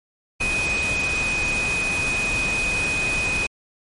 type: tone in noise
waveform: sine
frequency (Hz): 2500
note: D#7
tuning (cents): +8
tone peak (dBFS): -21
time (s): 0.4-3.47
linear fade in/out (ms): 10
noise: pink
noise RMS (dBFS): -28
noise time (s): 0.4-3.47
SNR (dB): +4
effects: MP3 48 kbps